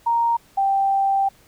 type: tone pair in turn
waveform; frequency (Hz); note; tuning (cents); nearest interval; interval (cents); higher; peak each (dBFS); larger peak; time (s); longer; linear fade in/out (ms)
sine; 932.3 / 784; A#5 / G5; 0 / 0; minor third; 300; first; -16; neither; 0.06-0.37 / 0.57-1.29; second; 10
effects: pink hiss -54 dBFS RMS until 1.47 s